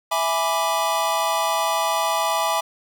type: chord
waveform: square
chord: E dominant seventh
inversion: none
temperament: equal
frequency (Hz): 659.3 / 830.6 / 987.8 / 1174.7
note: E5 / G#5 / B5 / D6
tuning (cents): 0 / 0 / 0 / 0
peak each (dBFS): -26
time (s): 0.11-2.61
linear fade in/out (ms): 10
effects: none